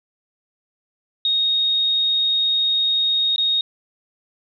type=tone with dropouts; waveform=sine; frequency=3731 Hz; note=A#7; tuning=1 cent sharp; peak=-16 dBFS; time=1.25-3.61 s; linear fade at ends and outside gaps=2 ms; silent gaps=3.361-3.381 s; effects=none